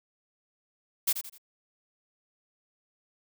blue noise with echo, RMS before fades -25 dBFS, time 1.07-1.13 s, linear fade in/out 10 ms, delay 84 ms, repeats 3, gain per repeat -9 dB, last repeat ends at 1.382 s, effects none

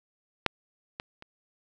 clicks, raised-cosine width 0.3 ms, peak -6 / -18 / -29 dBFS, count 3, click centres 0.463 / 0.999 / 1.224 s, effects none

